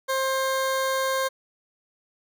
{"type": "tone", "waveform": "20% pulse", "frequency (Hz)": 530, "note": "C5", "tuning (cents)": 22, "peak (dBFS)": -18, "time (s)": [0.08, 1.29], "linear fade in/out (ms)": 20, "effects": []}